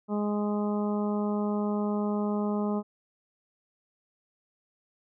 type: harmonic tone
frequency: 207.7 Hz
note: G#3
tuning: in tune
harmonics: 1 / 2 / 3 / 4 / 5 / 6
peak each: -27 / -33 / -37 / -39 / -41 / -43 dBFS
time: 0.08-2.83 s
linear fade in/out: 50 ms
effects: none